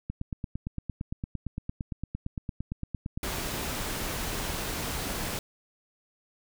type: click train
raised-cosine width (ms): 5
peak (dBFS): -20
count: 28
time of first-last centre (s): 0.1-3.175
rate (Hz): 8.78
type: noise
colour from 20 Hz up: pink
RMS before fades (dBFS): -33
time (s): 3.23-5.39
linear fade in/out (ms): 2
effects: none